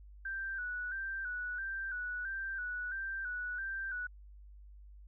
sine tone with vibrato, 1521 Hz, F#6, 47 cents sharp, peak -36 dBFS, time 0.25-4.07 s, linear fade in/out 5 ms, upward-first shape square, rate 1.5 Hz, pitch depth 55 cents each way, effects added 50 Hz sine -51 dBFS peak until 5.07 s

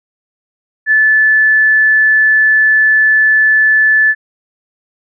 sine tone, 1740 Hz, A6, 20 cents flat, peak -6 dBFS, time 0.86-4.15 s, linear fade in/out 50 ms, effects none

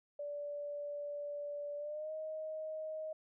sine tone with pitch glide, 581 to 626.3 Hz, D5 to D#5, -19 to +11 cents, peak -39 dBFS, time 0.19-3.13 s, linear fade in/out 5 ms, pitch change +130 cents, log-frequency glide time 1.77-2.12 s, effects none

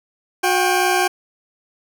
20% pulse tone pair together, 363 / 789.9 Hz, F#4 / G5, -33 / +13 cents, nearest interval octave + minor second, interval 1346 cents, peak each -13 dBFS, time 0.43-1.08 s, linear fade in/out 10 ms, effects none

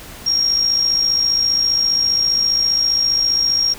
sine tone with amplitude modulation, 5580 Hz, F8, 2 cents flat, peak -11 dBFS, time 0.26-3.74 s, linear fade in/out 10 ms, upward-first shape sine, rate 55 Hz, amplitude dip 55%, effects pink hiss -36 dBFS RMS until 3.78 s

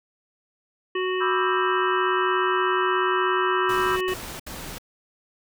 harmonic tone, 370 Hz, F#4, in tune, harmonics 1 / 3 / 5 / 7 / 8, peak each -24 / -31 / -32 / -37 / -35 dBFS, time 0.95-4.14 s, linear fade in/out 5 ms
sine chord, E minor seventh, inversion second, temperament just, 988.9 / 1186.7 / 1318.5 / 1582.2 Hz, B5 / D6 / E6 / G6, +2 / +18 / 0 / +16 cents, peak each -27 / -29 / -27 / -29 dBFS, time 1.2-3.97 s, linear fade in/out 20 ms
pink noise bursts, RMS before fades -36 dBFS, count 3, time 3.69-4.784 s, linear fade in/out 5 ms, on 320 ms, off 67 ms
effects none

